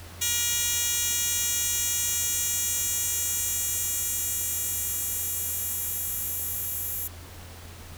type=tone with high-pass filter sweep; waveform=10% pulse; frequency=476.3 Hz; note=A#4; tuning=37 cents sharp; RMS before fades=-28 dBFS; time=0.21-7.08 s; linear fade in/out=10 ms; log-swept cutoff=4800 to 12000 Hz; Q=1.2; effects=added 86 Hz sine -43 dBFS peak until 7.97 s + pink hiss -46 dBFS RMS until 7.97 s